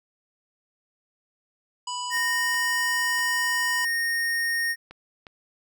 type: harmonic tone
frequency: 987.8 Hz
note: B5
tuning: in tune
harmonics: 1 / 3 / 5 / 7 / 8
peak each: -31 / -36 / -38 / -39 / -40 dBFS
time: 1.87-3.85 s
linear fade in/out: 5 ms
type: tone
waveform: square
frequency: 1850 Hz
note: A#6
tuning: 14 cents flat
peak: -24 dBFS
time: 2.1-4.76 s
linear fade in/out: 50 ms
type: clicks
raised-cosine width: 0.3 ms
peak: -27 dBFS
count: 5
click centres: 2.17 / 2.543 / 3.191 / 4.91 / 5.268 s
effects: none